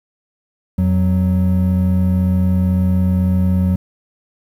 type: tone pair together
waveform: triangle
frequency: 87.06 / 185 Hz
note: F2 / F#3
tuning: -5 / 0 cents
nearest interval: octave + minor second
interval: 1305 cents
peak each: -13 dBFS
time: 0.78-3.76 s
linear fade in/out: 5 ms
effects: 8-bit